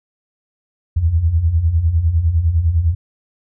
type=beating tone pair; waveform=sine; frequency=75.7 / 85.6 Hz; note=D#2 / F2; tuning=-47 / -34 cents; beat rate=9.9 Hz; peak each=-19 / -13 dBFS; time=0.96-2.95 s; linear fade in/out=10 ms; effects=none